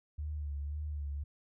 sine tone with vibrato, 73.42 Hz, D2, in tune, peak -35 dBFS, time 0.18-1.24 s, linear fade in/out 10 ms, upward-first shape sine, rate 1.9 Hz, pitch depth 53 cents each way, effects none

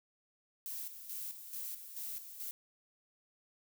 violet noise with tremolo, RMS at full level -42 dBFS, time 0.66-2.51 s, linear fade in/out 0 ms, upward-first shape square, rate 2.3 Hz, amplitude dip 60%, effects none

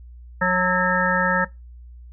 harmonic tone with a mistuned harmonic, 181.8 Hz, F#3, 30 cents flat, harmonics 1 / 3 / 5 / 7 / 9 / 10, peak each -24 / -24 / -24 / -24 / -24 / -24 dBFS, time 0.41-1.45 s, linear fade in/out 10 ms, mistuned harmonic 7, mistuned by +46 cents, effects noise-tail reverb RT60 0.2 s tail -20 dB re dry + added 60 Hz sine -39 dBFS peak until 2.12 s

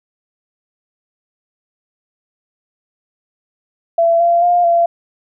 sine tone with pitch steps, 672 / 686 / 704 / 683 Hz, E5 / F5 / F5 / F5, +33 / -31 / +14 / -39 cents, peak -9 dBFS, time 3.98-4.86 s, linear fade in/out 5 ms, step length 220 ms, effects none

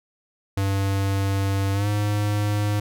square tone with pitch glide, 98 to 103.83 Hz, G2 to G#2, 0 to 0 cents, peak -21 dBFS, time 0.57-2.8 s, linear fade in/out 5 ms, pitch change +100 cents, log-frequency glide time 1.73-1.88 s, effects none

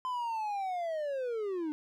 triangle linear sweep, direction down, 1027 to 293.7 Hz, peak -30 dBFS, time 0.05-1.72 s, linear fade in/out 0 ms, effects none

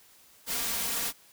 white noise with comb filter, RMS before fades -31 dBFS, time 0.46-1.13 s, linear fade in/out 50 ms, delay 4.3 ms, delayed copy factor +0.65, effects white hiss -58 dBFS RMS until 1.32 s

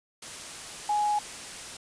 sine tone in noise, 835 Hz, G#5, 9 cents sharp, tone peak -23 dBFS, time 0.89-1.19 s, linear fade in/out 5 ms, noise white, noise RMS -40 dBFS, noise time 0.22-1.77 s, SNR +14 dB, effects resampled to 22050 Hz

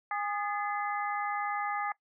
harmonic tone with a mistuned harmonic, 410.2 Hz, G#4, 21 cents flat, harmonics 2 / 3 / 4 / 5, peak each -33 / -35 / -39 / -39 dBFS, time 0.11-1.92 s, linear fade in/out 2 ms, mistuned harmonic 4, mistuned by +73 cents, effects noise-tail reverb RT60 0.1 s tail -20 dB re dry

